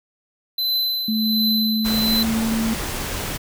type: tone with tremolo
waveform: square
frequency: 4036 Hz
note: B7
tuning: 37 cents sharp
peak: -18 dBFS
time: 0.58-2.23 s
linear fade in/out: 5 ms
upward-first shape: triangle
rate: 1.4 Hz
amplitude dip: 60%
type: tone with pitch glide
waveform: sine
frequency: 220 to 224.4 Hz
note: A3 to A3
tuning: 0 to +34 cents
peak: -19 dBFS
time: 1.08-2.74 s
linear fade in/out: 5 ms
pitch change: +34 cents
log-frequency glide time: 2.01-2.12 s
type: noise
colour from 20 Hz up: pink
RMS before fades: -27 dBFS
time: 1.84-3.38 s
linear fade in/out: 20 ms
effects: none

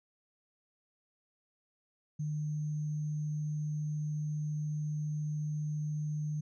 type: tone with sample-and-hold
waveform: sine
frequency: 151.2 Hz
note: D#3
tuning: 49 cents flat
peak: -32 dBFS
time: 2.19-6.41 s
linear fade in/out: 10 ms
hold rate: 6300 Hz
effects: resampled to 16000 Hz

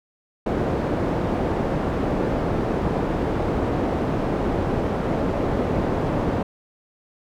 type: low-pass noise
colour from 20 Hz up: white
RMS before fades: -23 dBFS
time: 0.46-6.43 s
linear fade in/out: 5 ms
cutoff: 500 Hz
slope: 12 dB/octave
effects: none

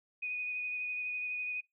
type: tone with vibrato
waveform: sine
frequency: 2482 Hz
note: D#7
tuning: 5 cents flat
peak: -34 dBFS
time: 0.22-1.61 s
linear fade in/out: 10 ms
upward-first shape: sine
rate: 12 Hz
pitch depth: 15 cents each way
effects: noise-tail reverb RT60 0.2 s tail -25 dB re dry

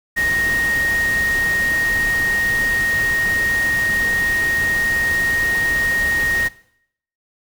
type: tone in noise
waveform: sine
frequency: 1864.7 Hz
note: A#6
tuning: in tune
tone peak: -16 dBFS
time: 0.16-6.49 s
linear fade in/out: 20 ms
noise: pink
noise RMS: -28 dBFS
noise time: 0.16-6.49 s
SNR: +9 dB
effects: noise-tail reverb RT60 0.7 s tail -19 dB re dry

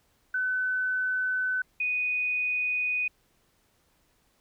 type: tone pair in turn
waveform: sine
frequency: 1510 / 2484 Hz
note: F#6 / D#7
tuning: +35 / -3 cents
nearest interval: major sixth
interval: 862 cents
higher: second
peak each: -25 dBFS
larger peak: neither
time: 0.34-1.62 / 1.8-3.08 s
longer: neither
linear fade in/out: 5 ms
effects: pink hiss -68 dBFS RMS until 4.4 s

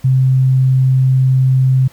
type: tone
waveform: sine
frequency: 130.81 Hz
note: C3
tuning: in tune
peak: -8 dBFS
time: 0.04-1.88 s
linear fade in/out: 10 ms
effects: pink hiss -46 dBFS RMS until 1.92 s

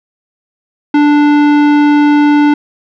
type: tone with tanh clipping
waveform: sine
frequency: 293.7 Hz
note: D4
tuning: in tune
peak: -7 dBFS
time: 0.94-2.54 s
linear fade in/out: 5 ms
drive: 17 dB
effects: none

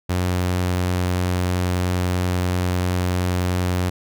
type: tone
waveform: sawtooth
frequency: 90.3 Hz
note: F#2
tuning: 42 cents flat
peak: -15 dBFS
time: 0.09-3.9 s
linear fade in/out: 10 ms
effects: none

